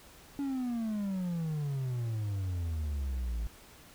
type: exponential sweep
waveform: triangle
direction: down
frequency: 285.3 to 54.2 Hz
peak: -29 dBFS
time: 0.39-3.47 s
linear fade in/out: 0 ms
effects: pink hiss -55 dBFS RMS until 3.94 s